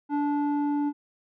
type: tone with low-pass filter sweep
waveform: square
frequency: 290.4 Hz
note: D4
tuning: 19 cents flat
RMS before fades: -26 dBFS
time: 0.09-0.93 s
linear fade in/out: 50 ms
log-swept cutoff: 980 to 650 Hz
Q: 1.7
effects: none